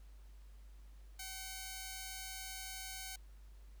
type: tone pair together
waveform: 5% pulse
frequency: 763 / 2158 Hz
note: G5 / C#7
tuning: -47 / -47 cents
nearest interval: octave + tritone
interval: 1800 cents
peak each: -35 / -38 dBFS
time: 1.19-3.16 s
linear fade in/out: 5 ms
effects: added 50 Hz sine -53 dBFS peak until 3.8 s + pink hiss -71 dBFS RMS until 3.8 s